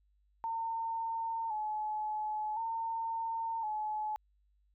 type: tone with vibrato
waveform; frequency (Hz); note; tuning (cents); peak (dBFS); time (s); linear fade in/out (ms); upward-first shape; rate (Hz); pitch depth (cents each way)
sine; 881; A5; +2; -33; 0.44-4.16; 0; square; 0.47; 53
effects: added 50 Hz sine -68 dBFS peak until 4.74 s